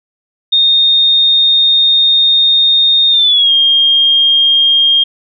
sine tone with pitch glide, 3680 to 3222 Hz, A#7 to G7, -23 to +47 cents, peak -6 dBFS, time 0.52-5.04 s, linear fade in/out 10 ms, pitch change -230 cents, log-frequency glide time 3.1-3.52 s, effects none

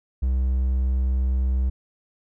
triangle tone, 64.3 Hz, C2, 30 cents flat, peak -17 dBFS, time 0.22-1.7 s, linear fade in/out 10 ms, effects none

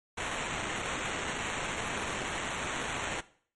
violet noise with sample-and-hold, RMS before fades -35 dBFS, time 0.17-3.21 s, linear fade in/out 10 ms, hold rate 4900 Hz, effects noise-tail reverb RT60 0.5 s tail -18 dB re dry + MP3 48 kbps

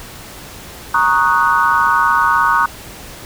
sine chord, D# minor seventh, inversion second, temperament equal, 932.3 / 1108.7 / 1244.5 / 1480 Hz, A#5 / C#6 / D#6 / F#6, 0 / 0 / 0 / 0 cents, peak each -16 dBFS, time 0.94-2.66 s, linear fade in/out 5 ms, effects pink hiss -34 dBFS RMS until 3.25 s

